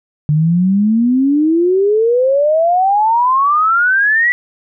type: exponential sweep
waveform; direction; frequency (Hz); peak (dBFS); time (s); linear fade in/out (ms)
sine; up; 146.83 to 1978; -9; 0.29-4.32; 0
effects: none